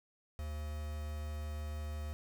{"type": "tone with quantisation", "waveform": "triangle", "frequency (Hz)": 75.5, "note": "D2", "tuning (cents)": 48, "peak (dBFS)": -36, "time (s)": [0.39, 2.13], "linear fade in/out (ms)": 0, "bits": 8, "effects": []}